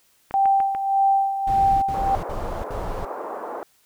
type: click train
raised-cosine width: 0.5 ms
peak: -19 dBFS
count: 4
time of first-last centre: 0.31-0.749 s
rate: 6.83 Hz
type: tone with tremolo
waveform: sine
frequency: 784 Hz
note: G5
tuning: in tune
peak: -14 dBFS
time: 0.34-2.15 s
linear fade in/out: 0 ms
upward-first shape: sine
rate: 1.7 Hz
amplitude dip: 65%
type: noise bursts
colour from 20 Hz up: brown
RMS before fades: -30 dBFS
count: 4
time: 1.47-3.053 s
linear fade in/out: 5 ms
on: 350 ms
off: 61 ms
type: band-pass noise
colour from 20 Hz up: pink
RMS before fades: -32 dBFS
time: 1.94-3.63 s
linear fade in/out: 0 ms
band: 400 to 1100 Hz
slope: 24 dB/octave
effects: white hiss -61 dBFS RMS until 3.85 s